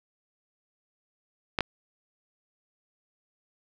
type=clicks; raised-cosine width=0.3 ms; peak=-9 dBFS; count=2; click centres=1.588 / 1.607 s; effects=none